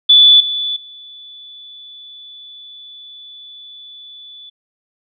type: tone with level steps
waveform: sine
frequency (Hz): 3467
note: A7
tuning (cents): -26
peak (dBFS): -4 / -17 / -34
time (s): 0.09-4.5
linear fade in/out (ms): 10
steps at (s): 0.4 / 0.76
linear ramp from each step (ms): 5
effects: none